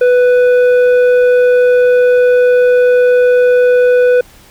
sine tone with tanh clipping, 495.2 Hz, B4, 5 cents sharp, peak -7 dBFS, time 0.01-4.21 s, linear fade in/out 5 ms, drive 8 dB, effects pink hiss -42 dBFS RMS until 4.5 s

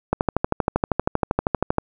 click train, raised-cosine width 1 ms, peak -4 dBFS, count 22, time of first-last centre 0.13-1.784 s, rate 12.7 Hz, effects none

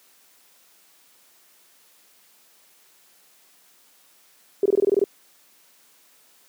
sine tone bursts, 398.9 Hz, G4, 30 cents sharp, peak -14 dBFS, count 9, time 4.63-5.04 s, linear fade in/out 2 ms, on 26 ms, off 22 ms, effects white hiss -57 dBFS RMS until 6.48 s + high-pass 200 Hz 12 dB/octave

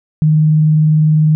sine tone with vibrato, 154.6 Hz, D#3, 11 cents flat, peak -7 dBFS, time 0.22-1.35 s, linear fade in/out 0 ms, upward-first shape sine, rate 20 Hz, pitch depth 28 cents each way, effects none

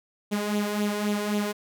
sawtooth tone with flanger, 207.6 Hz, G#3, in tune, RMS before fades -27 dBFS, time 0.31-1.53 s, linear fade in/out 20 ms, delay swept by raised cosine 0.28 to 2.08 ms, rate 3.8 Hz, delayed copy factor +0.6, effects none

